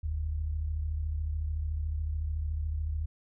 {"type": "tone pair together", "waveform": "sine", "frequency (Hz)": [43.21, 77], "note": ["F1", "D#2"], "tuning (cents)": [-18, -17], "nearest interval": "minor seventh", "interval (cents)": 1001, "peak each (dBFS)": [-36, -30], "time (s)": [0.03, 3.06], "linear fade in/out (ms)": 10, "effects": []}